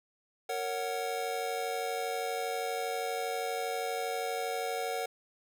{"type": "chord", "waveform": "square", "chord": "F# major", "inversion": "first", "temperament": "just", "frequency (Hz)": [462.5, 555, 740], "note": ["A#4", "C#5", "F#5"], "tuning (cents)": [-14, 2, 0], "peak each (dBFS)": [-37, -40, -36], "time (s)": [0.49, 5.06], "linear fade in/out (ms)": 5, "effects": []}